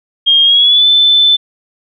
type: tone with pitch glide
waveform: sine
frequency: 3229 to 3521 Hz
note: G#7 to A7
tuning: -49 to 0 cents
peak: -5 dBFS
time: 0.26-1.37 s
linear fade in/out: 20 ms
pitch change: +149 cents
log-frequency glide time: 0.43-0.87 s
effects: none